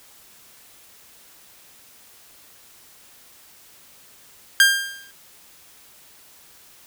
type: tone with exponential decay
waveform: sawtooth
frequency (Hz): 1600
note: G6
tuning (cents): +35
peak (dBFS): -5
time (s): 4.6-5.11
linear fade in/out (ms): 1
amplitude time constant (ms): 110
effects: white hiss -50 dBFS RMS until 6.86 s